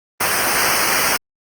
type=noise with comb filter; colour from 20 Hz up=pink; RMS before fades=-17 dBFS; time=0.2-1.17 s; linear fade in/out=10 ms; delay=0.27 ms; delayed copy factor=-0.95; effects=Opus 24 kbps